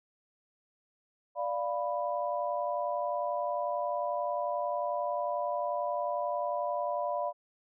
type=chord; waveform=sine; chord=B diminished; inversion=first; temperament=equal; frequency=587.3 / 698.5 / 987.8 Hz; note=D5 / F5 / B5; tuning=0 / 0 / 0 cents; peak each=-33 / -34 / -35 dBFS; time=1.35-7.33 s; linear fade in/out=50 ms; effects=none